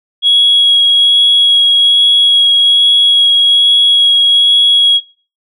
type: tone with vibrato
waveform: sine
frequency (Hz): 3322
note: G#7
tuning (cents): 0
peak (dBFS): -4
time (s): 0.22-5.01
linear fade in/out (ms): 50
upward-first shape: sine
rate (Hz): 1.2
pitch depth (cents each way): 8
effects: noise-tail reverb RT60 0.4 s tail -24 dB re dry + tanh soft clip ceiling -1 dBFS